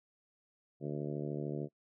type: harmonic tone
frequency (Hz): 73.42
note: D2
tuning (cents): 0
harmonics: 2 / 3 / 4 / 5 / 6 / 7 / 8 / 9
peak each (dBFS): -39 / -44 / -43 / -42 / -45 / -49 / -50 / -52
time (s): 0.8-1.69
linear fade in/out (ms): 50
effects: noise-tail reverb RT60 0.1 s tail -26 dB re dry